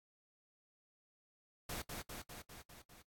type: noise with echo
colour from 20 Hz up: pink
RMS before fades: -43 dBFS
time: 1.69-1.82 s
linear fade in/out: 5 ms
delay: 200 ms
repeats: 6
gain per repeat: -3 dB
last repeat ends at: 3.02 s
effects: noise-tail reverb RT60 0.1 s tail -19 dB re dry + AAC 64 kbps